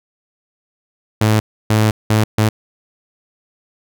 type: tone bursts at uneven times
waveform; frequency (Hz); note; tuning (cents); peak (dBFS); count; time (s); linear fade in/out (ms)
sawtooth; 108.2; A2; -29; -7; 4; 1.21-1.4 / 1.7-1.91 / 2.1-2.24 / 2.38-2.49; 5
effects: none